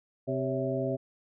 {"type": "harmonic tone with a mistuned harmonic", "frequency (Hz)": 130.81, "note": "C3", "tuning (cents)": 0, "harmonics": [1, 2, 3, 4, 5], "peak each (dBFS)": [-34, -34, -34, -34, -34], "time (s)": [0.27, 0.97], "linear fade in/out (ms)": 20, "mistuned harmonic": 4, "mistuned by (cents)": 99, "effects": []}